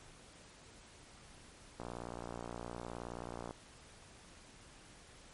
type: click train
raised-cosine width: 1 ms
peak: -29 dBFS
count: 102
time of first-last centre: 1.8-3.509 s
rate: 59.1 Hz
effects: pink hiss -58 dBFS RMS until 5.33 s + MP3 48 kbps